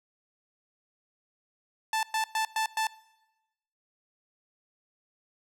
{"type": "tone bursts", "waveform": "sawtooth", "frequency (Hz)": 880, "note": "A5", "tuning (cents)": 0, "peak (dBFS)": -22, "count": 5, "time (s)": [1.93, 2.87], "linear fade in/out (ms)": 2, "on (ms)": 100, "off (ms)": 110, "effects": ["noise-tail reverb RT60 1.0 s tail -21 dB re dry", "low-pass 12000 Hz 12 dB/octave"]}